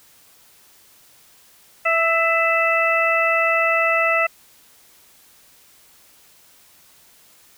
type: harmonic tone with a mistuned harmonic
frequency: 659.3 Hz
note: E5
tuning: in tune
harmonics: 1 / 2 / 3 / 4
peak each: -21 / -21 / -21 / -21 dBFS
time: 1.85-4.27 s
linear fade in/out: 10 ms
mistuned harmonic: 3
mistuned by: +21 cents
effects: white hiss -52 dBFS RMS until 7.57 s